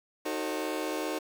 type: chord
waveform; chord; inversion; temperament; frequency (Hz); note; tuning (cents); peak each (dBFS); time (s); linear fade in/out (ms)
30% pulse; D# diminished seventh; none; just; 311.1 / 373.4 / 448 / 537.6; D#4 / F#4 / A4 / C5; 0 / +16 / +31 / +47; -32 / -35 / -35 / -35; 0.25-1.19; 10
effects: 9-bit